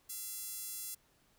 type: tone with high-pass filter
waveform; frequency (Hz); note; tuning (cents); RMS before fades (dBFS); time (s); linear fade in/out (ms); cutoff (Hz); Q
sawtooth; 680; F5; -46; -43; 0.09-0.95; 10; 8800; 0.99
effects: pink hiss -70 dBFS RMS until 1.38 s